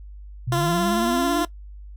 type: linear sweep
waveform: sine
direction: up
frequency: 118.1 to 311.1 Hz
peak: -22 dBFS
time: 0.47-1.44 s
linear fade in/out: 10 ms
type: tone with vibrato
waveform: 15% pulse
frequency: 344.3 Hz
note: F4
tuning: 25 cents flat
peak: -15 dBFS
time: 0.52-1.45 s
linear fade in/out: 2 ms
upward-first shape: triangle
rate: 18 Hz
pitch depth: 30 cents each way
effects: noise-tail reverb RT60 0.1 s tail -20 dB re dry + added 50 Hz sine -37 dBFS peak until 1.96 s